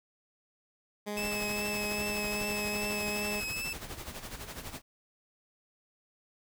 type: tone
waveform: 15% pulse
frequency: 207.7 Hz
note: G#3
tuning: in tune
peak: -28 dBFS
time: 1.06-3.41 s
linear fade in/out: 20 ms
type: noise with tremolo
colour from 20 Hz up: pink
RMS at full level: -40 dBFS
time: 1.15-4.82 s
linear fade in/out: 50 ms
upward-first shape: sine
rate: 12 Hz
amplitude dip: 65%
type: tone with vibrato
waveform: sawtooth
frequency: 2600 Hz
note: E7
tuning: 24 cents flat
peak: -31 dBFS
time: 1.17-3.73 s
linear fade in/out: 2 ms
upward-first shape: triangle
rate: 2.5 Hz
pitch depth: 36 cents each way
effects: none